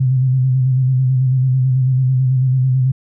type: tone with vibrato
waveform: sine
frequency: 129.6 Hz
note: C3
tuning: 16 cents flat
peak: -11 dBFS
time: 0-2.92 s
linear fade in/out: 10 ms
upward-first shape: square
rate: 9.1 Hz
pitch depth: 35 cents each way
effects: none